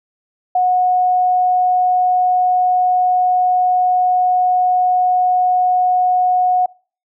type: tone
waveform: sine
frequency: 730 Hz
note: F#5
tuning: 24 cents flat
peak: -11 dBFS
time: 0.55-6.66 s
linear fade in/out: 5 ms
effects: noise-tail reverb RT60 0.4 s tail -24 dB re dry